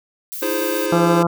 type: noise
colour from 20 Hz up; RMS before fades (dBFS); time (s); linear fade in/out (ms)
violet; -29; 0.32-0.86; 0
type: chord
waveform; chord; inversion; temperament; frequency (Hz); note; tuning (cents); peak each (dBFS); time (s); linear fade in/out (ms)
square; F minor seventh; third; equal with one note detuned; 311.1 / 340.3 / 415.3 / 523.3; Eb4 / F4 / Ab4 / C5; 0 / -45 / 0 / 0; -27 / -26 / -27 / -24; 0.42-1.23; 5
type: harmonic tone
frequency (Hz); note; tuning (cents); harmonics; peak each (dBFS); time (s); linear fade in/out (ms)
170.4; F3; -42; 1 / 2 / 3 / 4 / 5 / 6 / 7 / 8; -18 / -21 / -23 / -24 / -25 / -26 / -26 / -27; 0.92-1.27; 5
effects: none